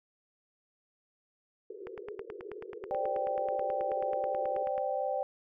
white band-pass noise, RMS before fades -44 dBFS, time 1.7-4.63 s, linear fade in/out 5 ms, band 360 to 480 Hz, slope 96 dB/octave
click train, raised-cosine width 0.5 ms, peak -29 dBFS, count 28, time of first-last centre 1.87-4.779 s, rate 9.28 Hz
sine chord, C suspended second, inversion none, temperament equal with one note detuned, 523.3 / 587.3 / 781.7 Hz, C5 / D5 / G5, 0 / 0 / -5 cents, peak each -34 dBFS, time 2.91-5.23 s, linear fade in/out 0 ms
effects none

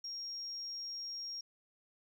sine tone, 5580 Hz, F8, 2 cents flat, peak -39 dBFS, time 0.04-1.41 s, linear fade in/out 5 ms, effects tanh soft clip ceiling -35 dBFS + 12-bit

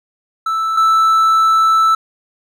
triangle tone pair in turn, 1318.5 / 1318.5 Hz, E6 / E6, 0 / 0 cents, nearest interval unison, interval 0 cents, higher neither, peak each -13 / -7 dBFS, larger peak second, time 0.46-0.77 / 0.77-1.95 s, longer second, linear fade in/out 5 ms, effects none

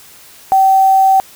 sine tone with quantisation, 770 Hz, G5, 31 cents flat, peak -6 dBFS, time 0.52-1.2 s, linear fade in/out 0 ms, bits 5, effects white hiss -40 dBFS RMS until 1.35 s

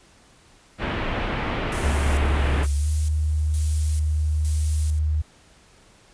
pink low-pass noise, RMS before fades -26 dBFS, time 0.78-2.67 s, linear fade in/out 50 ms, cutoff 2900 Hz, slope 24 dB/octave
violet noise with tremolo, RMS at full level -31 dBFS, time 1.72-4.99 s, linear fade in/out 2 ms, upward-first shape square, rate 1.1 Hz, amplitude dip 70%
sine tone with pitch glide, 71.1 to 76.64 Hz, C#2 to D#2, +45 to -26 cents, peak -19 dBFS, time 1.83-5.22 s, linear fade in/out 10 ms, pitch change +129 cents, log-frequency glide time 2.75-2.88 s
effects pink hiss -54 dBFS RMS until 6.13 s + resampled to 22050 Hz

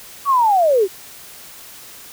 sine linear sweep, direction down, 1154 to 354 Hz, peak -11 dBFS, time 0.25-0.88 s, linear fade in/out 50 ms, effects white hiss -39 dBFS RMS until 2.12 s

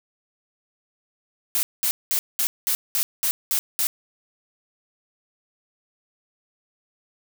blue noise bursts, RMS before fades -22 dBFS, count 9, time 1.55-3.87 s, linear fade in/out 0 ms, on 80 ms, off 200 ms, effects none

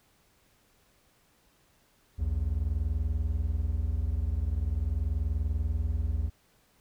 triangle tone pair together, 60.7 / 81.11 Hz, B1 / E2, -29 / -27 cents, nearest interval perfect fourth, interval 502 cents, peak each -28 / -27 dBFS, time 2.18-6.3 s, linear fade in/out 20 ms, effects pink hiss -66 dBFS RMS until 6.8 s

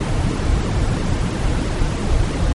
brown noise with flanger, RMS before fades -18 dBFS, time 0-2.53 s, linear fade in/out 10 ms, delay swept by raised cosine 1.2 to 5.4 ms, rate 3 Hz, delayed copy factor -0.65, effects MP3 48 kbps

